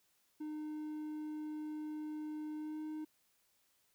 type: tone with pitch glide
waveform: triangle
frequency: 305.3 to 308.8 Hz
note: D#4 to D#4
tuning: -33 to -13 cents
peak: -38 dBFS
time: 0.4-3.05 s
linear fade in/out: 10 ms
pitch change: +20 cents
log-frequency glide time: 2.57-2.8 s
effects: white hiss -75 dBFS RMS until 3.94 s